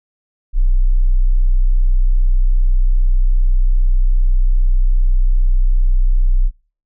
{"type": "tone", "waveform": "sine", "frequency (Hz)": 31.25, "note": "B0", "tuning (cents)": 21, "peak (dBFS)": -9, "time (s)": [0.53, 6.51], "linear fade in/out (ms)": 50, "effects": ["noise-tail reverb RT60 0.4 s tail -21 dB re dry"]}